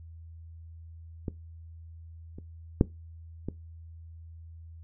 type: clicks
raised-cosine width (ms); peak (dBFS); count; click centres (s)
3; -19 / -29 / -6 / -19; 4; 1.282 / 2.385 / 2.811 / 3.486
effects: noise-tail reverb RT60 0.2 s tail -19 dB re dry + added 82 Hz sine -44 dBFS peak until 4.83 s